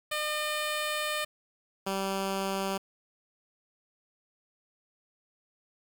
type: tone pair in turn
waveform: 10% pulse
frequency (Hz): 605 / 194.01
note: D#5 / G3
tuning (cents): -49 / -18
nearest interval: octave + minor sixth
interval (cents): 1969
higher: first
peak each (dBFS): -21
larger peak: neither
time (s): 0.11-1.25 / 1.86-2.78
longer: first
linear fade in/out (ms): 10
effects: 8-bit